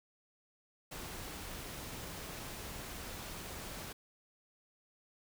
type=noise; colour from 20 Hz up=pink; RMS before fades=-45 dBFS; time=0.91-3.93 s; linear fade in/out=10 ms; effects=none